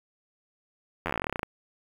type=slowing click train; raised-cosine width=0.5 ms; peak=-14 dBFS; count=18; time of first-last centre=1.06-1.431 s; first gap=11 ms; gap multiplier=1.08; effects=7-bit